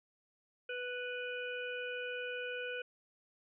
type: harmonic tone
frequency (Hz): 493.9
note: B4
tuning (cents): 0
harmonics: 1 / 3 / 5 / 6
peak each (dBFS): -41 / -42 / -45 / -49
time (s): 0.69-2.82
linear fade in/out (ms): 5
effects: none